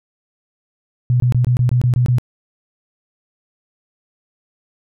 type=tone bursts; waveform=sine; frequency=123.47 Hz; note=B2; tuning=in tune; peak=-11 dBFS; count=9; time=1.1-2.184 s; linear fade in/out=0 ms; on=100 ms; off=23 ms; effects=none